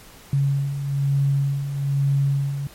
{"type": "beating tone pair", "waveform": "sine", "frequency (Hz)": [138.4, 139.5], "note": ["C#3", "C#3"], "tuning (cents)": [-2, 11], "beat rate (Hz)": 1.1, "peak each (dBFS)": [-26, -19], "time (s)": [0.33, 2.67], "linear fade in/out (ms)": 2, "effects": ["pink hiss -46 dBFS RMS until 2.74 s", "MP3 64 kbps"]}